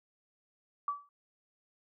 sine tone with exponential decay, 1151 Hz, D6, 35 cents flat, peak -27 dBFS, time 0.88-1.09 s, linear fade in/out 2 ms, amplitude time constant 44 ms, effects none

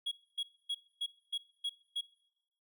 triangle tone bursts, 3322 Hz, G#7, in tune, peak -31 dBFS, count 7, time 0.06-2.012 s, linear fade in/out 10 ms, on 56 ms, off 260 ms, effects noise-tail reverb RT60 0.9 s tail -21 dB re dry

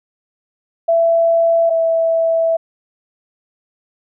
sine tone pair in turn, 667 / 657.8 Hz, E5 / E5, +20 / -4 cents, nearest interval unison, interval 24 cents, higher first, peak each -10 / -12 dBFS, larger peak first, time 0.88-1.7 / 1.7-2.57 s, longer second, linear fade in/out 10 ms, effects none

